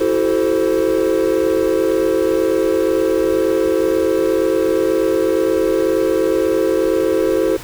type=chord; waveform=triangle; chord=F# half-diminished seventh; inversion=third; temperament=equal with one note detuned; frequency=329.6 / 378 / 440 / 523.3 Hz; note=E4 / F#4 / A4 / C5; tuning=0 / +37 / 0 / 0 cents; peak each=-17 dBFS; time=0-7.57 s; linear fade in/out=10 ms; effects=pink hiss -34 dBFS RMS until 7.63 s